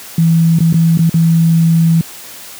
sine tone with dropouts, 164.81 Hz, E3, in tune, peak -6 dBFS, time 0.18-2.01 s, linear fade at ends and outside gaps 2 ms, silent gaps 0.587-0.604 / 0.727-0.741 / 0.974-0.99 / 1.095-1.141 s, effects white hiss -32 dBFS RMS until 2.59 s + high-pass 100 Hz 12 dB/octave

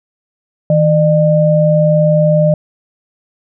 sine tone pair together, 159.3 / 603.5 Hz, D#3 / D5, +41 / +47 cents, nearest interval octave + major seventh, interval 2306 cents, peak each -10 dBFS, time 0.7-2.54 s, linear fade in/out 2 ms, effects none

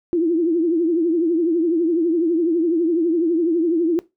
sine tone with vibrato, 334 Hz, E4, 23 cents sharp, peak -15 dBFS, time 0.13-3.99 s, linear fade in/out 0 ms, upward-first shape triangle, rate 12 Hz, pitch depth 130 cents each way, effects noise-tail reverb RT60 0.2 s tail -19 dB re dry

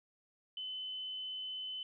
sine tone, 3032 Hz, F#7, 42 cents sharp, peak -39 dBFS, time 0.57-1.83 s, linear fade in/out 2 ms, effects none

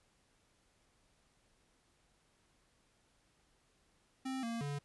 square tone with pitch steps, 263 / 231.3 / 143.4 Hz, C4 / A#3 / D3, +9 / -13 / -41 cents, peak -38 dBFS, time 4.25-4.79 s, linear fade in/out 10 ms, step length 180 ms, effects pink hiss -73 dBFS RMS until 4.84 s + resampled to 24000 Hz

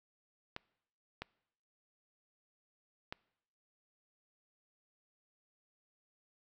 clicks, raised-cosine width 0.3 ms, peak -24 dBFS, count 3, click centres 0.564 / 1.22 / 3.125 s, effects noise-tail reverb RT60 0.8 s tail -24 dB re dry

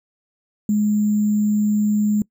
sine tone with sample-and-hold, 209.7 Hz, G#3, 17 cents sharp, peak -15 dBFS, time 0.69-2.22 s, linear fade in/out 2 ms, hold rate 7350 Hz, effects noise-tail reverb RT60 0.1 s tail -23 dB re dry

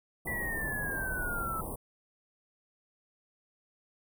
pink band-stop noise, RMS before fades -38 dBFS, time 0.25-1.76 s, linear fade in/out 10 ms, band 1100 to 8800 Hz, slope 96 dB/octave
sine exponential sweep, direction down, 1987 to 1300 Hz, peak -33 dBFS, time 0.27-1.61 s, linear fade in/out 5 ms
effects none

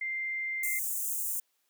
sine tone, 2093 Hz, C7, in tune, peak -31 dBFS, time 0.01-0.79 s, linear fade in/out 5 ms
white high-pass noise, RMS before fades -33 dBFS, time 0.63-1.4 s, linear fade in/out 5 ms, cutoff 6800 Hz, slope 48 dB/octave
effects white hiss -75 dBFS RMS until 1.69 s + high-pass 300 Hz 12 dB/octave

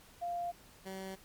sine / 15% pulse tone pair in turn, 697 / 190.9 Hz, F5 / G3, -4 / -46 cents, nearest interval octave + minor seventh, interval 2242 cents, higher first, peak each -34 / -35 dBFS, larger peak first, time 0.21-0.52 / 0.85-1.16 s, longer neither, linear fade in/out 20 ms, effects pink hiss -59 dBFS RMS until 1.24 s + MP3 96 kbps

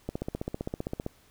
click train, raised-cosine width 2 ms, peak -18 dBFS, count 16, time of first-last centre 0.09-1.064 s, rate 15.4 Hz, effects pink hiss -61 dBFS RMS until 1.3 s

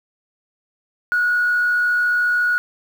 sine tone with frequency modulation, 1456 Hz, F#6, 28 cents flat, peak -14 dBFS, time 1.12-2.58 s, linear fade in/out 0 ms, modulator 65.7 Hz, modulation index 0.3, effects tanh soft clip ceiling -11 dBFS + 7-bit

